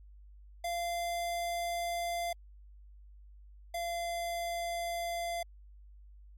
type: tone pair in turn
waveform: square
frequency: 690 / 686.8 Hz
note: F5 / F5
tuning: -21 / -29 cents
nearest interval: unison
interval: 8 cents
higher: first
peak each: -33 / -34 dBFS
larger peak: first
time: 0.64-2.33 / 3.74-5.43 s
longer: neither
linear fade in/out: 5 ms
effects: added 50 Hz sine -51 dBFS peak until 6.37 s + MP3 64 kbps